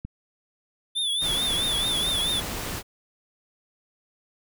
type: click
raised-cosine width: 5 ms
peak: -21 dBFS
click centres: 0.05 s
type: tone with vibrato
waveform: square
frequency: 3495 Hz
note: A7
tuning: 12 cents flat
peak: -24 dBFS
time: 0.95-2.41 s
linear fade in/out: 20 ms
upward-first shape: triangle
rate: 4.6 Hz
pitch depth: 97 cents each way
type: noise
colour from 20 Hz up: pink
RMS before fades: -32 dBFS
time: 1.2-2.83 s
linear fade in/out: 50 ms
effects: none